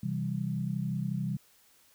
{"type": "chord", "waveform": "sine", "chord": "C major", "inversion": "none", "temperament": "equal", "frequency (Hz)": [130.81, 164.81, 196], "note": ["C3", "E3", "G3"], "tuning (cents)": [0, 0, 0], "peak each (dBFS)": -34, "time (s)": [0.03, 1.37], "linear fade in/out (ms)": 5, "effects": ["white hiss -63 dBFS RMS until 1.94 s"]}